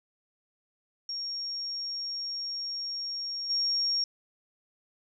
sine tone with level steps, 5560 Hz, F8, 9 cents flat, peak -32 / -25 dBFS, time 1.09-4.04 s, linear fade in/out 2 ms, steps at 3.49 s, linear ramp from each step 20 ms, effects none

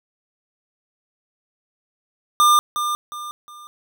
square tone with echo, 1200 Hz, D6, 37 cents sharp, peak -12 dBFS, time 2.4-2.59 s, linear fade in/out 0 ms, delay 360 ms, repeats 3, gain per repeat -9 dB, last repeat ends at 3.67 s, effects none

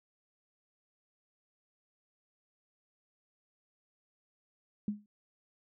sine tone with exponential decay, 207.7 Hz, G#3, in tune, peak -27 dBFS, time 4.88-5.06 s, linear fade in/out 2 ms, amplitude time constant 37 ms, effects none

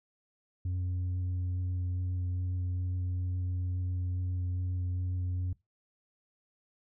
sine tone with vibrato, 90.5 Hz, F#2, 38 cents flat, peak -27 dBFS, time 0.65-5.53 s, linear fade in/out 5 ms, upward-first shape triangle, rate 2.3 Hz, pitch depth 9 cents each way, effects noise-tail reverb RT60 0.2 s tail -23 dB re dry + tanh soft clip ceiling -29 dBFS

